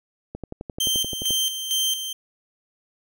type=click train; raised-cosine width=2 ms; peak=-19 dBFS; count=12; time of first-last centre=0.35-1.307 s; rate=11.5 Hz
type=tone with tremolo; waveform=sawtooth; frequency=3136 Hz; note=G7; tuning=in tune; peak=-17 dBFS; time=0.8-2.13 s; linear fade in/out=5 ms; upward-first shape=square; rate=2.2 Hz; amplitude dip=60%
effects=none